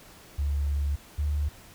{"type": "tone pair in turn", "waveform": "sine", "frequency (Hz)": [71.5, 73.51], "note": ["D2", "D2"], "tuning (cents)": [-46, 2], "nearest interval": "unison", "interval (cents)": 48, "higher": "second", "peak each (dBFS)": -24, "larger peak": "neither", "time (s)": [[0.38, 0.96], [1.18, 1.49]], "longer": "first", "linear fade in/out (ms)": 10, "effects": ["pink hiss -51 dBFS RMS until 1.74 s"]}